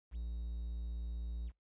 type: tone with quantisation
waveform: triangle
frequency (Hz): 57.8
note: A#1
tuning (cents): -14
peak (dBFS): -36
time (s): 0.11-1.52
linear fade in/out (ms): 50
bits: 11
effects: noise-tail reverb RT60 0.2 s tail -26 dB re dry + resampled to 8000 Hz